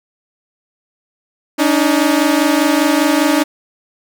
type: tone pair together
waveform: sawtooth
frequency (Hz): 285.1 / 310.1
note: C#4 / D#4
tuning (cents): +49 / -6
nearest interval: minor second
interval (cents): 145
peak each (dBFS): -10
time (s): 1.58-3.44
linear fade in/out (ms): 20
effects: none